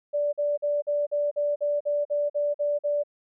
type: tone bursts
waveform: sine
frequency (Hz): 584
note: D5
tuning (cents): -10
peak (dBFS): -22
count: 12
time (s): 0.13-3.036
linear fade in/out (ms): 20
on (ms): 200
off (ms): 46
effects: none